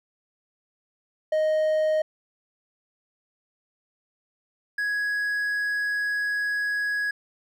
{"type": "tone pair in turn", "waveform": "triangle", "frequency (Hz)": [622.3, 1667.1], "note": ["D#5", "G#6"], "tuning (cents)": [0, 6], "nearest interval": "octave + perfect fourth", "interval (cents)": 1706, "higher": "second", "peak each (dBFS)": [-18, -22], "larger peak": "first", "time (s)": [[1.32, 2.02], [4.78, 7.11]], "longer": "second", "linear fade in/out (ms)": 5, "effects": []}